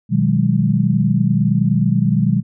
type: chord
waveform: sine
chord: G# minor seventh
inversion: first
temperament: equal with one note detuned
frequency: 123.47 / 155.56 / 185 / 204.6 Hz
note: B2 / D#3 / F#3 / G#3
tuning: 0 / 0 / 0 / -26 cents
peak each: -18 dBFS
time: 0.09-2.43 s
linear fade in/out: 50 ms
effects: none